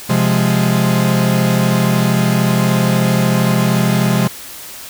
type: chord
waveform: 45% pulse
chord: F minor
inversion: second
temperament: equal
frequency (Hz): 130.81 / 174.61 / 207.7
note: C3 / F3 / Ab3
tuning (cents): 0 / 0 / 0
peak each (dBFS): -16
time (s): 0.09-4.28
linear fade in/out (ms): 10
effects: white hiss -32 dBFS RMS until 4.89 s